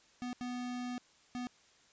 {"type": "tone bursts at uneven times", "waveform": "square", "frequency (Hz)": 246.9, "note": "B3", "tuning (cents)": 0, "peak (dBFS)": -38, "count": 3, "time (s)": [[0.22, 0.33], [0.41, 0.98], [1.35, 1.47]], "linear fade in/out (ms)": 0, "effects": ["white hiss -65 dBFS RMS until 1.92 s", "resampled to 16000 Hz"]}